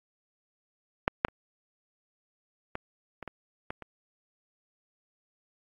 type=clicks; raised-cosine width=0.5 ms; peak=-7 / -6 / -29 / -18 / -24 / -23 / -19 / -26 dBFS; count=8; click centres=1.079 / 1.249 / 1.284 / 2.754 / 3.227 / 3.277 / 3.705 / 3.823 s; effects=AAC 48 kbps